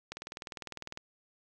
click train, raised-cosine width 0.2 ms, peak -23 dBFS, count 18, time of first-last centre 0.12-0.974 s, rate 19.9 Hz, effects none

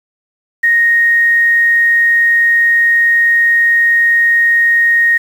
sine tone with quantisation, 1864.7 Hz, A#6, in tune, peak -7 dBFS, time 0.63-5.18 s, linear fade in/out 10 ms, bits 6, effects none

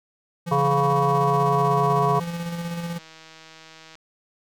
square tone with tremolo, 170.5 Hz, F3, 41 cents flat, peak -27 dBFS, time 0.46-2.99 s, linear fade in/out 20 ms, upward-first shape square, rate 16 Hz, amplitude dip 35%
harmonic tone, 140.2 Hz, C#3, 20 cents sharp, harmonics 1 / 3 / 5 / 7 / 8, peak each -24 / -24 / -24 / -24 / -24 dBFS, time 0.51-2.2 s, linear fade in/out 10 ms
click train, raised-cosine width 0.2 ms, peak -28 dBFS, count 280, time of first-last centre 2.21-3.954 s, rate 160 Hz
effects none

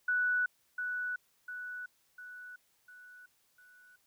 sine tone with echo, 1480 Hz, F#6, in tune, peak -27 dBFS, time 0.08-0.46 s, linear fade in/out 5 ms, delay 700 ms, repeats 5, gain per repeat -6 dB, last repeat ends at 3.96 s, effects white hiss -72 dBFS RMS until 4.06 s

